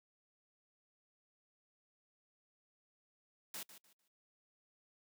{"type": "noise with echo", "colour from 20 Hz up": "white", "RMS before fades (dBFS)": -45, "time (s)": [3.54, 3.63], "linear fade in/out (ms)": 2, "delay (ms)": 150, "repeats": 3, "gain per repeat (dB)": -12, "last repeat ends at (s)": 4.08, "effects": ["noise-tail reverb RT60 0.1 s tail -22 dB re dry", "high-pass 150 Hz 12 dB/octave"]}